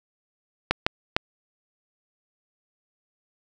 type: clicks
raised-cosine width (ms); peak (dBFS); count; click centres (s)
0.3; -3; 3; 0.71 / 0.865 / 1.165
effects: none